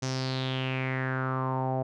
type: tone with low-pass filter sweep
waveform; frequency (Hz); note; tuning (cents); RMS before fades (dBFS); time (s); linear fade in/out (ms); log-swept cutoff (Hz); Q
sawtooth; 130.81; C3; 0; -30; 0.02-1.83; 10; 6100 to 680; 5.2
effects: none